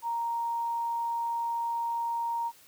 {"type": "tone", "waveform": "sine", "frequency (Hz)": 932.3, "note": "A#5", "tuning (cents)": 0, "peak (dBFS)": -28, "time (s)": [0.02, 2.52], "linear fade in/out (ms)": 50, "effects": ["white hiss -57 dBFS RMS until 2.67 s"]}